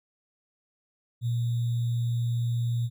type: tone with sample-and-hold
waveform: sine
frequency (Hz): 118.3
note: A#2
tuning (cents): +26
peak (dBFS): -24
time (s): 1.21-2.9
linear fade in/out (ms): 50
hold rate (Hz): 3675
effects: none